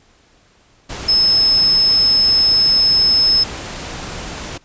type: tone in noise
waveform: sine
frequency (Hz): 5200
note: E8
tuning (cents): -24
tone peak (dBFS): -10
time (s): 1.08-3.44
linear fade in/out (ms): 10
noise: pink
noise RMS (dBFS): -28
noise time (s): 0.89-4.58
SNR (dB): +15
effects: pink hiss -53 dBFS RMS until 4.64 s + resampled to 16000 Hz